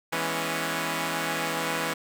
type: chord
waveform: 5% pulse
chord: C# minor seventh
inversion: first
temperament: equal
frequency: 164.81 / 207.7 / 246.9 / 277.2 Hz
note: E3 / G#3 / B3 / C#4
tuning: 0 / 0 / 0 / 0 cents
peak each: -19 / -25 / -24 / -20 dBFS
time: 0.12-1.94 s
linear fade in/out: 10 ms
effects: none